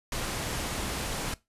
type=low-pass noise; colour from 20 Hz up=pink; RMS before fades=-33 dBFS; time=0.12-1.34 s; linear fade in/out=2 ms; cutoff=12000 Hz; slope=24 dB/octave; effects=noise-tail reverb RT60 0.2 s tail -19 dB re dry + resampled to 32000 Hz